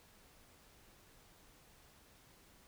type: silence
effects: pink hiss -64 dBFS RMS until 2.67 s